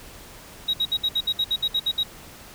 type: tone bursts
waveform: sine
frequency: 3815 Hz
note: A#7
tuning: 39 cents sharp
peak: -17 dBFS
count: 12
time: 0.68-2.034 s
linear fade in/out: 10 ms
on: 56 ms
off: 62 ms
effects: tanh soft clip ceiling -18 dBFS + pink hiss -44 dBFS RMS until 2.54 s